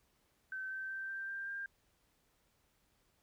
sine tone with pitch steps, 1538 / 1549.6 / 1561.3 / 1573 / 1584.9 / 1596.8 Hz, G6 / G6 / G6 / G6 / G6 / G6, -33 / -20 / -7 / +6 / +19 / +32 cents, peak -39 dBFS, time 0.52-1.66 s, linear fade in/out 2 ms, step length 190 ms, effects pink hiss -75 dBFS RMS until 3.22 s

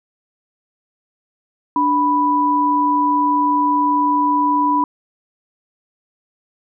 sine tone pair together, 293.6 / 987.5 Hz, D4 / B5, 0 / 0 cents, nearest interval octave + major sixth, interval 2100 cents, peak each -19 / -14 dBFS, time 1.76-4.84 s, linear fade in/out 2 ms, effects none

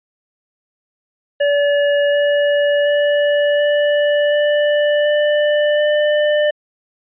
square tone with pitch steps, 575 / 578.7 / 582.4 / 586.1 / 589.8 / 593.6 / 597.3 Hz, D5 / D5 / D5 / D5 / D5 / D5 / D5, -37 / -26 / -15 / -4 / +7 / +18 / +29 cents, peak -13 dBFS, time 1.4-6.51 s, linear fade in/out 10 ms, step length 730 ms, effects resampled to 8000 Hz

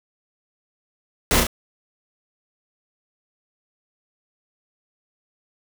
pink noise with echo, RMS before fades -18 dBFS, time 1.31-1.4 s, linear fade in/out 0 ms, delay 34 ms, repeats 2, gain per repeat -3 dB, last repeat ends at 1.468 s, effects none

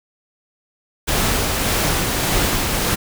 pink noise with tremolo, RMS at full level -18 dBFS, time 1.07-2.96 s, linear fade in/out 20 ms, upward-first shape sine, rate 1.7 Hz, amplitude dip 25%, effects none

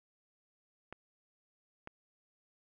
clicks, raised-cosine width 0.5 ms, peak -29 dBFS, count 2, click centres 0.926 / 1.874 s, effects none

